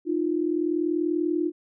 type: tone pair together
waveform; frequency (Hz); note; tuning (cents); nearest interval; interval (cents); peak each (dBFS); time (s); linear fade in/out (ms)
sine; 308.9 / 349.2; D#4 / F4; -12 / 0; major second; 212; -25; 0.05-1.52; 50
effects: none